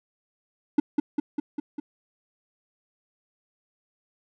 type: tone with echo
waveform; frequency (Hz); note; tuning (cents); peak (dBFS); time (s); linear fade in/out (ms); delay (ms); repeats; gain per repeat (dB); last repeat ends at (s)
triangle; 292.7; D4; -6; -12; 0.78-0.8; 5; 200; 5; -3; 1.8
effects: none